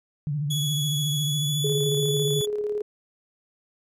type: tone with vibrato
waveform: sine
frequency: 146.83 Hz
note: D3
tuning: in tune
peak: -24 dBFS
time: 0.27-2.41 s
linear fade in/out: 0 ms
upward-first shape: sine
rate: 14 Hz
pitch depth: 85 cents each way
type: tone with pitch glide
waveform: sawtooth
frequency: 3380 to 3429 Hz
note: G#7 to A7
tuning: +30 to -45 cents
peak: -24 dBFS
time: 0.5-2.46 s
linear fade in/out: 10 ms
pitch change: +25 cents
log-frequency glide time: 1.22-1.61 s
type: tone with tremolo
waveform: sine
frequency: 418.1 Hz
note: G#4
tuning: 12 cents sharp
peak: -23 dBFS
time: 1.64-2.82 s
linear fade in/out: 5 ms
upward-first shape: square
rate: 18 Hz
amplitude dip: 35%
effects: resampled to 32000 Hz